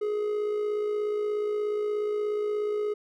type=tone with amplitude modulation; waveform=triangle; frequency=419.6 Hz; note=G#4; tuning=18 cents sharp; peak=-22 dBFS; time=0.01-2.94 s; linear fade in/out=10 ms; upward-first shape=sine; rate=56.8 Hz; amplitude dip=40%; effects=none